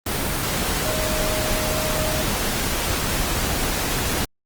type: tone in noise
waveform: sine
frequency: 622.3 Hz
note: D#5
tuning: in tune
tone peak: -27 dBFS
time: 0.85-2.23 s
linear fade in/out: 5 ms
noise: pink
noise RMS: -23 dBFS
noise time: 0.06-4.25 s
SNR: -7 dB
effects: Opus 24 kbps